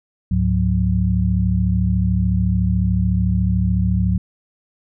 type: tone cluster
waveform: sine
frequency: 71.1 / 104.9 / 181.5 Hz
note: C#2 / G#2 / F#3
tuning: +45 / +18 / -33 cents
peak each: -19 dBFS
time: 0.31-4.18 s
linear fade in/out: 5 ms
effects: none